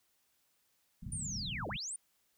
white low-pass noise, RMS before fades -43 dBFS, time 1.02-1.77 s, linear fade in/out 10 ms, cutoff 220 Hz, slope 48 dB/octave
sine linear two-way sweep, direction down then up, 9430 to 246.9 to 9430 Hz, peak -38 dBFS, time 1.12-1.96 s, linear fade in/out 2 ms, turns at 1.68 s
effects white hiss -75 dBFS RMS until 2.37 s

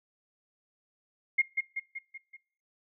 sine tone with echo, 2135 Hz, C7, 34 cents sharp, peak -20 dBFS, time 1.38-1.42 s, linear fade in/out 10 ms, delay 190 ms, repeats 5, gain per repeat -5 dB, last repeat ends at 2.37 s, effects noise-tail reverb RT60 0.6 s tail -23 dB re dry

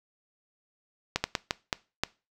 slowing click train, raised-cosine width 0.2 ms, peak -8 dBFS, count 6, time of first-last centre 1.16-2.036 s, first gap 80 ms, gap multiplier 1.4, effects noise-tail reverb RT60 0.3 s tail -21 dB re dry

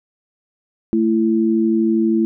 sine tone pair together, 221.6 / 334 Hz, A3 / E4, +13 / +23 cents, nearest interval perfect fifth, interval 710 cents, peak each -16 dBFS, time 0.93-2.25 s, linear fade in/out 0 ms, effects none

